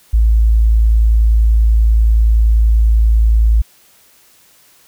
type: tone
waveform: sine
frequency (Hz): 55.2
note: A1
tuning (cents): +6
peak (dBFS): -7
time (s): 0.13-3.62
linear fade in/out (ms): 10
effects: white hiss -49 dBFS RMS until 4.87 s